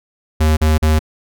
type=tone bursts; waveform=square; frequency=77.78 Hz; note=D#2; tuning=in tune; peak=-11 dBFS; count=3; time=0.4-0.992 s; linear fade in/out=10 ms; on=170 ms; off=41 ms; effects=none